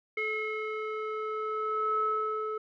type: tone with low-pass filter sweep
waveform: square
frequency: 432.6 Hz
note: A4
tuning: 29 cents flat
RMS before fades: -32 dBFS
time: 0.17-2.58 s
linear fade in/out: 5 ms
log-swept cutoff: 2200 to 1100 Hz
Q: 7.8
effects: none